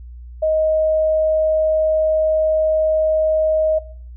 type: tone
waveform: sine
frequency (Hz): 627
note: D#5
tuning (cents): +13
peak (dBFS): -14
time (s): 0.42-3.79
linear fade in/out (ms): 10
effects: noise-tail reverb RT60 0.5 s tail -19 dB re dry + added 60 Hz sine -33 dBFS peak until 4.16 s